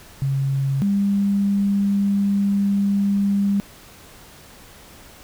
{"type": "tone pair in turn", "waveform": "sine", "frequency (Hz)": [136.4, 199.94], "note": ["C#3", "G3"], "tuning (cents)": [-28, 34], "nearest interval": "perfect fifth", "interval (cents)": 662, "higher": "second", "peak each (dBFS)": [-18, -16], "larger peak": "second", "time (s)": [[0.22, 0.82], [0.82, 3.6]], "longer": "second", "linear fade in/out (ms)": 0, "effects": ["pink hiss -45 dBFS RMS until 5.23 s"]}